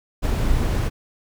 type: noise with ADSR envelope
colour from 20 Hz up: brown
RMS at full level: -18 dBFS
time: 0.22-0.9 s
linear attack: 26 ms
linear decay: 26 ms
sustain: -2 dB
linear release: 32 ms
effects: none